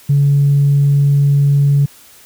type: tone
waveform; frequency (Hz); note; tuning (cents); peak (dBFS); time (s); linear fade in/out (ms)
sine; 141.8; C#3; +40; -7; 0.09-1.86; 10
effects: tanh soft clip ceiling -4 dBFS + white hiss -43 dBFS RMS until 2.25 s